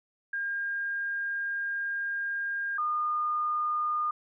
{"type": "tone pair in turn", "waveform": "sine", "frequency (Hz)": [1611, 1218.4], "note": ["G6", "D#6"], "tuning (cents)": [47, -37], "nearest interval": "perfect fourth", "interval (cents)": 484, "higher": "first", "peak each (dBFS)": [-29, -26], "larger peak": "second", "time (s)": [[0.33, 2.78], [2.78, 4.11]], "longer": "first", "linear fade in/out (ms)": 5, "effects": []}